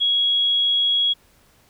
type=tone; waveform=sine; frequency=3322 Hz; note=G#7; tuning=in tune; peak=-16 dBFS; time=0-1.14 s; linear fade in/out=20 ms; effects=pink hiss -57 dBFS RMS until 1.69 s